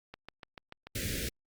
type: click train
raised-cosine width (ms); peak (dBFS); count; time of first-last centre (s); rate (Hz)
0.3; -28; 6; 0.14-0.87; 6.85
type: band-stop noise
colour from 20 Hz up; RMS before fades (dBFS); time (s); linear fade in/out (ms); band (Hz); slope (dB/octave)
pink; -35; 0.95-1.29; 5; 550 to 1600; 48
effects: Opus 48 kbps